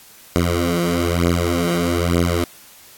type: beating tone pair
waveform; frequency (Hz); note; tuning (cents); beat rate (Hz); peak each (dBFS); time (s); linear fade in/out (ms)
10% pulse; 85.7 / 86.8; F2 / F2; -32 / -10; 1.1; -11; 0.36-2.44; 0
effects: white hiss -45 dBFS RMS until 2.97 s + AAC 64 kbps

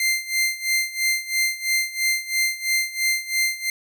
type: tone with tremolo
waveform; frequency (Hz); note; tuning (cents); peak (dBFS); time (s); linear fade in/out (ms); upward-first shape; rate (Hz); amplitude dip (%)
sawtooth; 2089; C7; -3; -14; 0-3.7; 2; sine; 3; 85
effects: none

